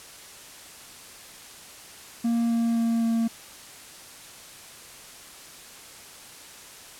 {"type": "tone with pitch steps", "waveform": "triangle", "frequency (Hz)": [233.1, 231.6, 230.2, 228.7], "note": ["A#3", "A#3", "A#3", "A#3"], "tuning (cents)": [0, -11, -22, -33], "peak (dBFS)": -19, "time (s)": [2.24, 3.28], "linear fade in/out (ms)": 10, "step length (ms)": 260, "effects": ["white hiss -45 dBFS RMS until 6.99 s", "low-pass 11000 Hz 12 dB/octave"]}